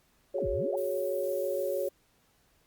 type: chord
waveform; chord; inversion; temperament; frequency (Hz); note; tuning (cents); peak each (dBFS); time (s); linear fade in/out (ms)
sine; F# suspended second; none; just; 370 / 416.2 / 555; F#4 / G#4 / C#5; 0 / +4 / +2; -35 / -35 / -30; 0.34-1.89; 10
type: exponential two-way sweep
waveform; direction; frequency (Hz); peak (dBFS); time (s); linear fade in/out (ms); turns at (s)
sine; down then up; 912 to 39.3 to 912; -34; 0.38-0.76; 10; 0.49
type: noise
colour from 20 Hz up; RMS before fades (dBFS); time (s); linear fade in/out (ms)
violet; -47; 0.77-1.89; 5
effects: pink hiss -68 dBFS RMS until 2.66 s + Opus 48 kbps